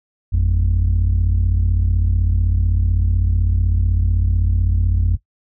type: tone pair together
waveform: sine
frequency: 51.44 / 87.31 Hz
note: G#1 / F2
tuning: -16 / 0 cents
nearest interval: major sixth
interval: 916 cents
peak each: -14 dBFS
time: 0.32-5.17 s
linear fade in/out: 20 ms
effects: noise-tail reverb RT60 0.1 s tail -18 dB re dry + tanh soft clip ceiling -10 dBFS